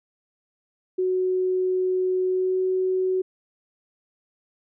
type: tone with pitch glide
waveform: sine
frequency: 370 to 373 Hz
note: F#4 to F#4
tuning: 0 to +14 cents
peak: -20 dBFS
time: 0.98-3.22 s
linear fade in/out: 10 ms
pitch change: +14 cents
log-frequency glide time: 2.26-2.59 s
effects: none